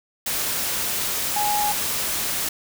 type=tone in noise; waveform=sine; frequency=830.6 Hz; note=G#5; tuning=in tune; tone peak=-21 dBFS; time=1.36-1.72 s; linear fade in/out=5 ms; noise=white; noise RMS=-25 dBFS; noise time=0.26-2.49 s; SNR=+1 dB; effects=none